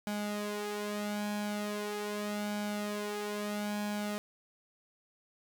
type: tone with flanger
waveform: sawtooth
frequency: 207.7 Hz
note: G#3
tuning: in tune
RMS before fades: -36 dBFS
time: 0.07-4.18 s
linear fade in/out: 0 ms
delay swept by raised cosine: 1.3 to 3.6 ms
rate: 0.4 Hz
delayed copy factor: +0.65
effects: none